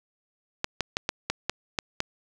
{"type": "clicks", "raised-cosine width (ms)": 0.2, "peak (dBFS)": -8, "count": 8, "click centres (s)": [0.644, 0.807, 0.969, 1.091, 1.3, 1.496, 1.788, 2.004], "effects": []}